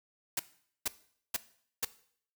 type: noise bursts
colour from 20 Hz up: white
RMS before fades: -31 dBFS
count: 4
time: 0.37-1.85 s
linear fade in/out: 5 ms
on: 25 ms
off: 460 ms
effects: noise-tail reverb RT60 0.6 s tail -17 dB re dry